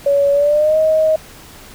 sine tone with pitch glide, 564 to 629.4 Hz, C#5 to D#5, +30 to +20 cents, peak -10 dBFS, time 0.06-1.16 s, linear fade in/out 5 ms, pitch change +190 cents, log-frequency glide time 0.32-0.78 s, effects pink hiss -39 dBFS RMS until 1.74 s

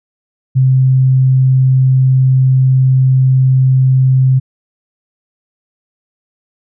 sine tone, 130.81 Hz, C3, in tune, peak -6 dBFS, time 0.55-4.4 s, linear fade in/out 20 ms, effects none

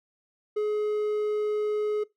triangle tone, 422.2 Hz, G#4, 29 cents sharp, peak -22 dBFS, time 0.56-2.04 s, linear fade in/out 10 ms, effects noise-tail reverb RT60 0.2 s tail -22 dB re dry

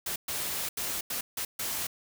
white noise bursts at uneven times, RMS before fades -33 dBFS, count 6, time 0.06-0.16 / 0.28-0.69 / 0.77-1.01 / 1.1-1.21 / 1.37-1.45 / 1.59-1.87 s, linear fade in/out 5 ms, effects none

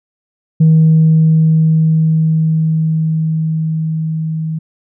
sine tone with level ramp, 159.2 Hz, D#3, 40 cents sharp, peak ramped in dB -3 to -16 dBFS, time 0.6-4.59 s, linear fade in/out 10 ms, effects tanh soft clip ceiling -2 dBFS

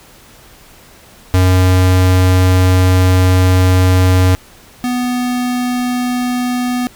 square tone pair in turn, 92.2 / 247.4 Hz, F#2 / B3, -6 / +3 cents, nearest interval octave + perfect fourth, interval 1709 cents, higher second, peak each -8 / -15 dBFS, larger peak first, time 1.34-4.35 / 4.84-6.87 s, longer first, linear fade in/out 0 ms, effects pink hiss -42 dBFS RMS until 6.95 s

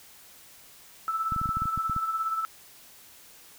sine tone with tremolo, 1317 Hz, E6, 2 cents flat, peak -24 dBFS, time 1.08-2.45 s, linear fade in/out 0 ms, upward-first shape sine, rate 17 Hz, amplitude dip 55%
clicks, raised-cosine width 5 ms, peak -22 dBFS, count 11, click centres 1.322 / 1.363 / 1.415 / 1.458 / 1.491 / 1.57 / 1.62 / 1.656 / 1.776 / 1.897 / 1.964 s
effects white hiss -52 dBFS RMS until 3.58 s

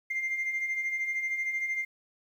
sine beating tone pair, 2090 / 2103 Hz, C7 / C7, -2 / +8 cents, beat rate 13 Hz, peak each -36 / -28 dBFS, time 0.1-1.85 s, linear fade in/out 10 ms, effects tanh soft clip ceiling -25 dBFS + 10-bit

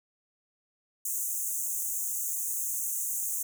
pink high-pass noise, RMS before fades -32 dBFS, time 1.05-3.43 s, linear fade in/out 5 ms, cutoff 6300 Hz, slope 96 dB/octave, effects none

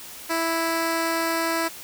10% pulse tone, 329.6 Hz, E4, in tune, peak -14 dBFS, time 0.29-1.69 s, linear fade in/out 20 ms, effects white hiss -40 dBFS RMS until 1.83 s

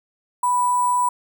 sine tone with sample-and-hold, 987.8 Hz, B5, in tune, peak -16 dBFS, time 0.43-1.09 s, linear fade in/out 5 ms, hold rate 8820 Hz, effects none

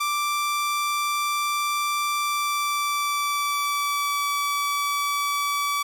sawtooth tone with pitch glide, 1174.7 to 1149.2 Hz, D6 to D6, 0 to -38 cents, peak -19 dBFS, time 0-5.83 s, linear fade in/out 10 ms, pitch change -38 cents, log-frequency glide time 2.15-4.25 s, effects none

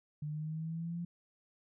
sine exponential sweep, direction up, 148.5 to 173.7 Hz, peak -36 dBFS, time 0.22-1.05 s, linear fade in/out 5 ms, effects none

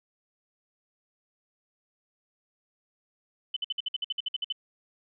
sine tone bursts, 3025 Hz, F#7, 38 cents sharp, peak -27 dBFS, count 13, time 3.54-4.525 s, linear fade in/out 5 ms, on 25 ms, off 55 ms, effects none

